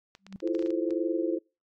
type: clicks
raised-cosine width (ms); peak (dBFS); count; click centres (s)
0.2; -30; 11; 0.151 / 0.266 / 0.326 / 0.403 / 0.475 / 0.55 / 0.593 / 0.625 / 0.661 / 0.705 / 0.907
type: tone with exponential growth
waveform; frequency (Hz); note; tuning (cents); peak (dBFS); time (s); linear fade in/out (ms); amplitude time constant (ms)
sine; 194; G3; -18; -34; 0.19-0.36; 0; 35
type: chord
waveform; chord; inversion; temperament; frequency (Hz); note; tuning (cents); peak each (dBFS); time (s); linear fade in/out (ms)
sine; F major seventh; third; just; 327.4 / 349.2 / 436.5 / 523.8; E4 / F4 / A4 / C5; -12 / 0 / -14 / +2; -29 / -30 / -35 / -34; 0.42-1.39; 20
effects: noise-tail reverb RT60 0.3 s tail -26 dB re dry + AAC 48 kbps